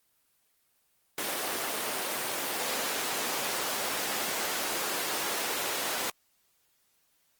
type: high-pass noise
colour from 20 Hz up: pink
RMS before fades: -32 dBFS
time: 1.18-6.1 s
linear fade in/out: 2 ms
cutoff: 410 Hz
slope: 12 dB/octave
effects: white hiss -71 dBFS RMS until 7.39 s + Opus 24 kbps